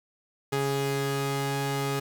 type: tone pair together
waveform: sawtooth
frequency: 138.59 / 415.3 Hz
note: C#3 / G#4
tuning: 0 / 0 cents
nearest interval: octave + perfect fifth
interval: 1900 cents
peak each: -25 dBFS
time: 0.52-2 s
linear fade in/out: 10 ms
effects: 10-bit